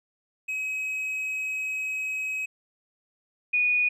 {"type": "tone pair in turn", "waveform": ["triangle", "sine"], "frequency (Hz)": [2545, 2465], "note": ["D#7", "D#7"], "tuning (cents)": [39, -17], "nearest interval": "minor second", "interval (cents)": 56, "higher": "first", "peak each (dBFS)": [-26, -20], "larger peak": "second", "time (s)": [[0.48, 2.46], [3.53, 3.89]], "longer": "first", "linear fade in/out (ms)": 10, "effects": ["resampled to 32000 Hz"]}